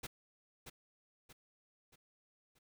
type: noise with echo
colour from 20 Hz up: pink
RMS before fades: -43 dBFS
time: 0.03-0.07 s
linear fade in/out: 10 ms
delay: 630 ms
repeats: 4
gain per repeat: -7 dB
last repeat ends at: 2.59 s
effects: none